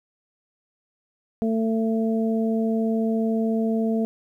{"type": "harmonic tone", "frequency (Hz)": 223.5, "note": "A3", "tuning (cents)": 27, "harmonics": [1, 2, 3], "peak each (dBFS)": [-21, -27, -31], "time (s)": [1.42, 4.05], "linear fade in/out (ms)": 0, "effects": ["10-bit"]}